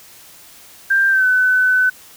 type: tone with pitch glide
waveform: sine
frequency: 1584 to 1508.1 Hz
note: G6 to F#6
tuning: +18 to +33 cents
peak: -11 dBFS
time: 0.9-1.9 s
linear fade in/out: 10 ms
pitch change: -85 cents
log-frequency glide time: 1.09-1.26 s
effects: white hiss -43 dBFS RMS until 2.16 s